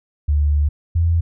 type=tone pair in turn; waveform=sine; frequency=73.42 / 83.84 Hz; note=D2 / E2; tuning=0 / +30 cents; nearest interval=major second; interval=230 cents; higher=second; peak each=-13 dBFS; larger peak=neither; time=0.28-0.69 / 0.95-1.21 s; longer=first; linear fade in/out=10 ms; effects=none